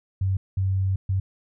sine tone bursts at uneven times, 95.6 Hz, G2, 43 cents flat, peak -20 dBFS, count 3, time 0.21-0.37 / 0.57-0.96 / 1.09-1.2 s, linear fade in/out 5 ms, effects none

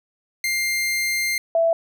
sawtooth / sine tone pair in turn, 2100 / 663.3 Hz, C7 / E5, +6 / +11 cents, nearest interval octave + minor sixth, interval 1995 cents, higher first, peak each -17 / -15 dBFS, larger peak second, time 0.44-1.38 / 1.55-1.73 s, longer first, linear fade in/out 2 ms, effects none

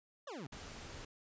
25% pulse exponential sweep, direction down, 622.3 to 120 Hz, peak -40 dBFS, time 0.27-0.47 s, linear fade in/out 5 ms
pink noise, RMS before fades -49 dBFS, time 0.52-1.05 s, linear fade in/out 5 ms
effects resampled to 16000 Hz

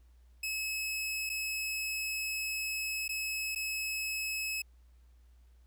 sawtooth tone with dropouts, 2580 Hz, E7, 38 cents flat, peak -30 dBFS, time 0.43-4.62 s, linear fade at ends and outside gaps 5 ms, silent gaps 1.294-1.298 / 3.08-3.091 / 3.55-3.558 s, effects added 60 Hz sine -57 dBFS peak until 5.66 s + pink hiss -75 dBFS RMS until 5.66 s

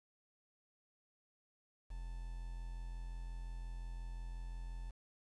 triangle tone with quantisation, 42.84 Hz, F1, 33 cents flat, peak -40 dBFS, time 1.9-4.91 s, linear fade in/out 10 ms, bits 10, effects resampled to 24000 Hz

